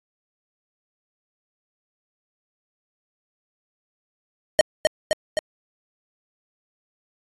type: tone with echo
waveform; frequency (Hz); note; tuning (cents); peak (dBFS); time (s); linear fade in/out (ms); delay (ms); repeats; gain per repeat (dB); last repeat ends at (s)
square; 620; D#5; -6; -11; 4.59-4.61; 0; 260; 3; -3; 5.39
effects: AAC 32 kbps